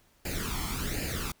pink noise with flanger, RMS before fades -33 dBFS, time 0.25-1.32 s, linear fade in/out 5 ms, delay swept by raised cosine 0.42 to 0.95 ms, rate 1.3 Hz, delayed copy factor +0.75, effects pink hiss -65 dBFS RMS until 1.4 s

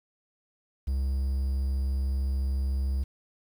triangle tone, 66.9 Hz, C2, 39 cents sharp, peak -23 dBFS, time 0.87-3.04 s, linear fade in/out 10 ms, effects 9-bit

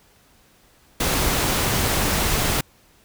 pink noise, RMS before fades -21 dBFS, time 1-2.61 s, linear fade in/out 5 ms, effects pink hiss -56 dBFS RMS until 3.04 s

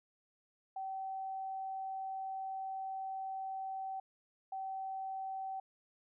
sine tone bursts at uneven times, 768 Hz, G5, 36 cents flat, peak -38 dBFS, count 2, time 0.76-4 / 4.52-5.6 s, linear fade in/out 5 ms, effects none

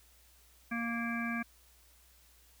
harmonic tone, 233.1 Hz, A#3, in tune, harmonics 1 / 3 / 5 / 7 / 9 / 10, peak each -35 / -45 / -43 / -39 / -49 / -41 dBFS, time 0.71-1.43 s, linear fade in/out 10 ms, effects added 60 Hz sine -64 dBFS peak until 2.6 s + white hiss -64 dBFS RMS until 2.6 s

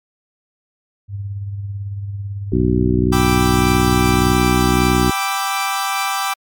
sine tone with tremolo, 100 Hz, G2, 35 cents sharp, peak -21 dBFS, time 1.08-4.37 s, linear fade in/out 50 ms, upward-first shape sine, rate 18 Hz, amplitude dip 40%
harmonic tone, 61.74 Hz, B1, in tune, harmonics 1 / 2 / 3 / 4 / 5 / 6, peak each -20 / -20 / -20 / -20 / -20 / -20 dBFS, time 2.52-5.11 s, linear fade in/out 5 ms
sawtooth chord, E minor seventh, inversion first, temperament equal, 784 / 987.8 / 1174.7 / 1318.5 Hz, G5 / B5 / D6 / E6, 0 / 0 / 0 / 0 cents, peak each -18 / -23 / -18 / -23 dBFS, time 3.12-6.34 s, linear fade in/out 10 ms
effects MP3 96 kbps

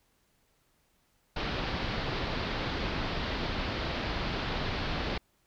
pink low-pass noise, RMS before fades -33 dBFS, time 1.36-5.18 s, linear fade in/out 5 ms, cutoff 4700 Hz, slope 48 dB/octave, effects pink hiss -71 dBFS RMS until 5.46 s

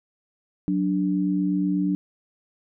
sine tone pair together, 184.82 / 293 Hz, F#3 / D4, -2 / -4 cents, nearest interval minor sixth, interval 798 cents, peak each -23 dBFS, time 0.68-1.95 s, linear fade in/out 0 ms, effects none

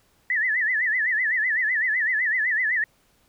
sine tone with vibrato, 1864.7 Hz, A#6, in tune, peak -20 dBFS, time 0.3-2.84 s, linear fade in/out 2 ms, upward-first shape sine, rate 7.9 Hz, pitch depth 160 cents each way, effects pink hiss -63 dBFS RMS until 3.28 s

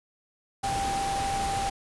sine tone in noise, 789 Hz, G5, 11 cents sharp, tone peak -27 dBFS, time 0.63-1.7 s, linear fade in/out 10 ms, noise pink, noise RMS -33 dBFS, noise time 0.63-1.7 s, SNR +3 dB, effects resampled to 24000 Hz

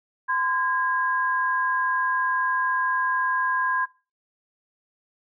sine tone pair together, 1026.8 / 1631 Hz, C6 / G#6, -33 / -32 cents, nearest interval minor sixth, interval 801 cents, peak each -24 dBFS, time 0.28-3.86 s, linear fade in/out 20 ms, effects noise-tail reverb RT60 0.3 s tail -18 dB re dry

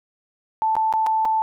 sine tone with dropouts, 880 Hz, A5, in tune, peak -17 dBFS, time 0.62-1.42 s, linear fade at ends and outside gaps 0 ms, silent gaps 0.754-0.766 / 0.926-0.937 / 1.064-1.068 / 1.25-1.254 s, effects none

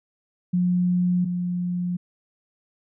sine tone pair in turn, 178.9 / 177.66 Hz, F3 / F3, +42 / +30 cents, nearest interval unison, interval 12 cents, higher first, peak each -18 / -23 dBFS, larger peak first, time 0.53-1.25 / 1.25-1.97 s, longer neither, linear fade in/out 10 ms, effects none

